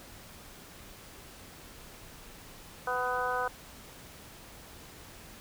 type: harmonic tone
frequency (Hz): 249.8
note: B3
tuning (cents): +20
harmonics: 2 / 3 / 4 / 5 / 6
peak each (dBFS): -35 / -35 / -35 / -35 / -35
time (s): 2.87-3.48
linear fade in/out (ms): 5
effects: pink hiss -50 dBFS RMS until 5.4 s